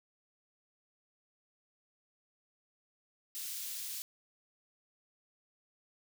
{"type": "high-pass noise", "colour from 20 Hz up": "white", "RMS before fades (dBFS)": -41, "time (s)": [3.35, 4.02], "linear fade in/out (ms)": 0, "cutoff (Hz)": 3200, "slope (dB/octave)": 12, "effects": []}